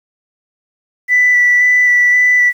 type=tone with vibrato; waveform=sine; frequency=1975.5 Hz; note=B6; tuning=in tune; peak=-6 dBFS; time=1.08-2.53 s; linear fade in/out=50 ms; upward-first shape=square; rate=1.9 Hz; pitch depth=10 cents each way; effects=tanh soft clip ceiling -3 dBFS + 7-bit